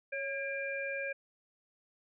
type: tone cluster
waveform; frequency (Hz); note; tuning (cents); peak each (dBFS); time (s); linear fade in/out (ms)
sine; 553 / 1624 / 2382; C#5 / G#6 / D7; -4 / -39 / +24; -38 / -39 / -39; 0.12-1.13; 10
effects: none